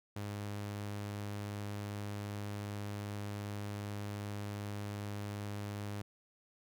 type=tone; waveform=sawtooth; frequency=102.6 Hz; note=G#2; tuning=21 cents flat; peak=-35 dBFS; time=0.16-6.02 s; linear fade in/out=5 ms; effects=none